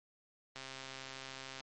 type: click train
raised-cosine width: 0.2 ms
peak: -28 dBFS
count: 140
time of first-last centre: 0.56-1.605 s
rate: 133 Hz
effects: MP3 48 kbps